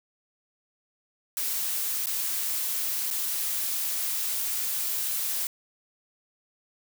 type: noise with dropouts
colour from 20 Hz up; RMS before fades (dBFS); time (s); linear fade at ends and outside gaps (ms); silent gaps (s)
blue; -29; 1.37-5.47; 1; 2.059-2.069 / 3.104-3.11
effects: none